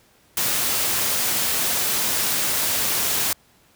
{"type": "noise", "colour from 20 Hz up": "white", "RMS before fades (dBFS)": -22, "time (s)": [0.37, 3.33], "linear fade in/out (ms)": 2, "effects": ["pink hiss -57 dBFS RMS until 3.75 s", "high-pass 60 Hz 12 dB/octave"]}